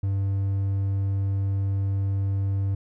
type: tone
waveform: triangle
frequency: 98 Hz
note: G2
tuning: in tune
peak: -20 dBFS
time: 0.03-2.75 s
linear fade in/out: 5 ms
effects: none